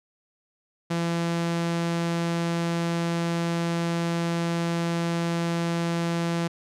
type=tone; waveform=sawtooth; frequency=169.1 Hz; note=E3; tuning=44 cents sharp; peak=-20 dBFS; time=0.9-6.48 s; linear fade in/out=10 ms; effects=low-pass 8000 Hz 12 dB/octave